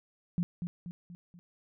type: tone with echo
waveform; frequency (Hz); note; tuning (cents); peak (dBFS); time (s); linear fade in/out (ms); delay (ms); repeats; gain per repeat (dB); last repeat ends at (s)
sine; 174.61; F3; 0; -26; 0.38-0.43; 0; 240; 4; -6; 1.39
effects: none